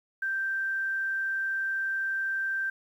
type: tone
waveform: sine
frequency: 1568 Hz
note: G6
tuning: in tune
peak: -27 dBFS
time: 0.22-2.7 s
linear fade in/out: 5 ms
effects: 10-bit